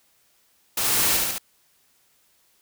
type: noise with echo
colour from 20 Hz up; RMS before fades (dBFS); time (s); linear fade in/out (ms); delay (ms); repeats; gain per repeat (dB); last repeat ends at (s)
white; -24; 0.77-1.17; 5; 71; 3; -2; 1.383
effects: white hiss -63 dBFS RMS until 2.61 s